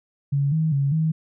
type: tone with pitch steps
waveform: sine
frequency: 140.6 / 158.7 / 139.3 / 158.9 Hz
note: C#3 / D#3 / C#3 / D#3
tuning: +25 / +35 / +9 / +37 cents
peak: -18 dBFS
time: 0.32-1.12 s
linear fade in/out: 10 ms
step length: 200 ms
effects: none